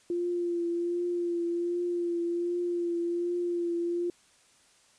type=tone with vibrato; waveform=sine; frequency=346.2 Hz; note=F4; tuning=15 cents flat; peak=-27 dBFS; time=0.1-4.1 s; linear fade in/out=2 ms; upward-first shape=triangle; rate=1.3 Hz; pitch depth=27 cents each way; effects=white hiss -62 dBFS RMS until 4.98 s + resampled to 22050 Hz